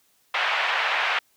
white band-pass noise, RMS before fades -24 dBFS, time 0.34-1.19 s, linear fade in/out 5 ms, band 660 to 2800 Hz, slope 24 dB/octave, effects white hiss -64 dBFS RMS until 1.36 s

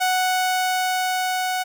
sawtooth tone with level ramp, 740 Hz, F#5, in tune, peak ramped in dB -14 to -18 dBFS, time 0-1.64 s, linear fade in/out 20 ms, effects none

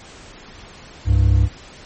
triangle tone pair together, 66.2 / 99.27 Hz, C2 / G2, +21 / +22 cents, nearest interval perfect fifth, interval 701 cents, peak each -12 dBFS, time 1.05-1.49 s, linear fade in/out 50 ms, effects pink hiss -41 dBFS RMS until 1.85 s + MP3 32 kbps

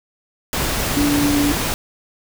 sine tone in noise, 289.4 Hz, D4, 25 cents flat, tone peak -15 dBFS, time 0.97-1.52 s, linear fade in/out 0 ms, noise pink, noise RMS -21 dBFS, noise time 0.53-1.74 s, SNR +3 dB, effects none

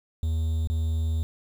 triangle tone with dropouts, 80.1 Hz, E2, 49 cents flat, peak -21 dBFS, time 0.23-1.23 s, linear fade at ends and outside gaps 0 ms, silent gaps 0.673-0.7 s, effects 8-bit

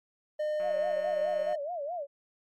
triangle tone, 607 Hz, D#5, 43 cents flat, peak -26 dBFS, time 0.39-1.56 s, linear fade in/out 10 ms
click train, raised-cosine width 0.5 ms, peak -34 dBFS, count 170, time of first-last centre 0.6-1.529 s, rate 182 Hz
sine tone with vibrato, 635 Hz, D#5, 35 cents sharp, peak -32 dBFS, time 0.61-2.07 s, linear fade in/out 50 ms, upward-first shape sine, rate 4.7 Hz, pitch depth 220 cents each way
effects MP3 64 kbps

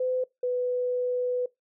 sine tone pair in turn, 509 / 496.5 Hz, C5 / B4, -48 / +9 cents, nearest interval unison, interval 43 cents, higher first, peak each -24 dBFS, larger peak neither, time 0-0.24 / 0.43-1.46 s, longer second, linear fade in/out 5 ms, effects noise-tail reverb RT60 0.2 s tail -23 dB re dry

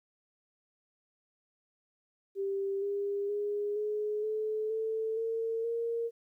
sine tone with pitch steps, 393 / 402.4 / 412.1 / 421.9 / 432 / 442.4 / 453 / 463.9 Hz, G4 / G4 / G#4 / G#4 / A4 / A4 / A#4 / A#4, +4 / +45 / -13 / +27 / -32 / +9 / -50 / -8 cents, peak -30 dBFS, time 2.35-6.11 s, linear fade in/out 50 ms, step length 470 ms, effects 12-bit

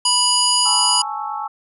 harmonic tone, 980 Hz, B5, 14 cents flat, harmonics 1 / 3 / 5 / 7 / 9 / 10, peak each -21 / -20 / -18 / -23 / -29 / -21 dBFS, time 0.05-1.02 s, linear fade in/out 5 ms
sine chord, A major seventh, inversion third, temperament equal, 830.6 / 880 / 1108.7 / 1318.5 Hz, G#5 / A5 / C#6 / E6, 0 / 0 / 0 / 0 cents, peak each -27 / -28 / -30 / -30 dBFS, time 0.65-1.48 s, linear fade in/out 10 ms
effects none

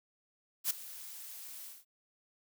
blue noise with ADSR envelope, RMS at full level -29 dBFS, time 0.64-1.85 s, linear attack 63 ms, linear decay 9 ms, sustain -18 dB, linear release 190 ms, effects none

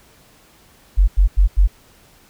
sine tone bursts, 46.25 Hz, F#1, in tune, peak -8 dBFS, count 4, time 0.97-1.677 s, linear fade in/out 20 ms, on 110 ms, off 89 ms, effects pink hiss -51 dBFS RMS until 2.29 s

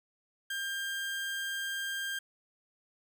30% pulse tone, 1596 Hz, G6, 31 cents sharp, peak -31 dBFS, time 0.5-2.19 s, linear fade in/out 5 ms, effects none

